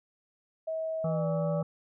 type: tone with pitch glide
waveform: sine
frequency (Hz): 642 to 582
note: E5 to D5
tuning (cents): -46 to -16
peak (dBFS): -30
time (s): 0.67-1.62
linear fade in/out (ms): 10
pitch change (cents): -170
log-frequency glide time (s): 1.07-1.27
type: harmonic tone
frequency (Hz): 162.7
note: E3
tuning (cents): -22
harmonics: 1 / 3 / 5 / 7 / 8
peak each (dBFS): -29 / -39 / -43 / -46 / -47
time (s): 1.04-1.63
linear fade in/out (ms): 5
effects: none